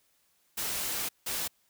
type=noise bursts at uneven times; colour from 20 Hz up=white; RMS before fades=-33 dBFS; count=2; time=0.57-1.09 / 1.26-1.48 s; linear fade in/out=10 ms; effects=white hiss -70 dBFS RMS until 1.69 s